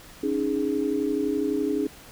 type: chord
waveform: sine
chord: C# suspended second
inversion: none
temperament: equal with one note detuned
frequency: 277.2 / 309 / 415.3 Hz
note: C#4 / D#4 / G#4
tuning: 0 / -12 / 0 cents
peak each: -27 dBFS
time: 0.23-1.87 s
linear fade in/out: 5 ms
effects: pink hiss -47 dBFS RMS until 2.11 s